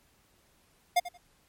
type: tone with echo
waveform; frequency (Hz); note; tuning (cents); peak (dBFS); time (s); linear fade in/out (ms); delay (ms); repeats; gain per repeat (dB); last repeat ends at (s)
square; 709; F5; +26; -21; 0.96-1; 10; 89; 2; -15; 1.178
effects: pink hiss -66 dBFS RMS until 1.48 s + MP3 64 kbps